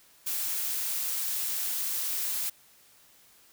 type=noise; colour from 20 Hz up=blue; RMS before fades=-31 dBFS; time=0.26-2.5 s; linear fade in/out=10 ms; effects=white hiss -59 dBFS RMS until 3.52 s